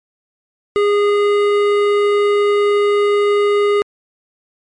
sine tone with hard clipping, 410.5 Hz, G#4, 20 cents flat, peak -13 dBFS, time 0.76-3.82 s, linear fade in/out 0 ms, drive 13 dB, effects MP3 48 kbps

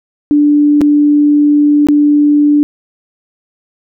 sine tone with dropouts, 293.7 Hz, D4, in tune, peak -5 dBFS, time 0.31-2.63 s, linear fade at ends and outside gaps 0 ms, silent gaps 0.809-0.815 / 1.87-1.886 s, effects none

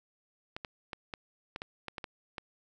clicks, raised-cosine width 0.3 ms, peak -22 dBFS, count 10, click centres 0.565 / 0.648 / 0.932 / 1.138 / 1.561 / 1.619 / 1.883 / 1.982 / 2.042 / 2.382 s, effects none

